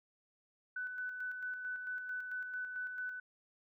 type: tone with tremolo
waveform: sine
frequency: 1498 Hz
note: F#6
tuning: 21 cents sharp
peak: -37 dBFS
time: 0.76-3.2 s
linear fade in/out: 5 ms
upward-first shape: square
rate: 4.5 Hz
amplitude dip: 40%
effects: none